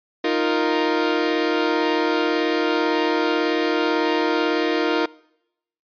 sawtooth chord, Eb suspended second, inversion none, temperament equal, 311.1 / 349.2 / 466.2 Hz, Eb4 / F4 / Bb4, 0 / 0 / 0 cents, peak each -19 dBFS, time 0.24-5.06 s, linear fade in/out 5 ms, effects noise-tail reverb RT60 0.8 s tail -23 dB re dry + resampled to 11025 Hz

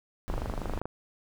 brown noise, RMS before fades -34 dBFS, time 0.28-0.79 s, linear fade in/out 0 ms
click train, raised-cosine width 1 ms, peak -20 dBFS, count 15, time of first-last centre 0.3-0.856 s, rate 25.2 Hz
effects none

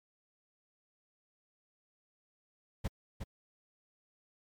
brown noise with echo, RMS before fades -33 dBFS, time 2.84-2.88 s, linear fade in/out 10 ms, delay 360 ms, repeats 1, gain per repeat -6 dB, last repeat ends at 3.24 s, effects MP3 96 kbps

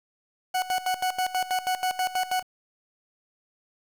40% pulse tone with tremolo, 740 Hz, F#5, in tune, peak -22 dBFS, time 0.54-2.43 s, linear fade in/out 10 ms, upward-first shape square, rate 6.2 Hz, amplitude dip 80%, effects 8-bit

